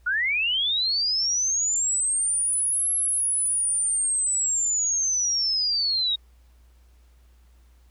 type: linear two-way sweep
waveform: sine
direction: up then down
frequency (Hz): 1396.9 to 11175 to 3738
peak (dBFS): -21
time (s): 0.06-6.16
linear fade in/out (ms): 10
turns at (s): 2.91
effects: added 60 Hz sine -52 dBFS peak until 7.9 s + pink hiss -66 dBFS RMS until 7.9 s